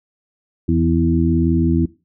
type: harmonic tone with a mistuned harmonic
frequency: 82.41 Hz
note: E2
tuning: in tune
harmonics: 1 / 2 / 3 / 4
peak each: -19 / -19 / -19 / -19 dBFS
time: 0.68-1.86 s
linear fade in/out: 10 ms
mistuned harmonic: 3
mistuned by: +26 cents
effects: noise-tail reverb RT60 0.3 s tail -19 dB re dry